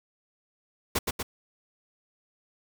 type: noise with echo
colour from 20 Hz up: pink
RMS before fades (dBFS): -25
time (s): 0.95-0.99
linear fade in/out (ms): 10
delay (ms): 120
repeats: 2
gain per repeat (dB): -3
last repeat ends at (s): 1.23
effects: none